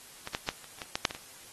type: clicks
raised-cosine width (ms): 0.2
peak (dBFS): -19 / -13 / -11 / -29 / -29 / -20 / -12 / -6 / -20 / -23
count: 10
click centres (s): 0.274 / 0.349 / 0.489 / 0.643 / 0.787 / 0.818 / 0.955 / 1.052 / 1.109 / 1.149
effects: white hiss -51 dBFS RMS until 1.52 s + AAC 32 kbps